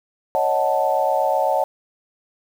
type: chord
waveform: sine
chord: D# half-diminished seventh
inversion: third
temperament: equal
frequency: 554.4 / 622.3 / 740 / 880 Hz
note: C#5 / D#5 / F#5 / A5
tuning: 0 / 0 / 0 / 0 cents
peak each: -22 dBFS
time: 0.35-1.64 s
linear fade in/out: 0 ms
effects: 7-bit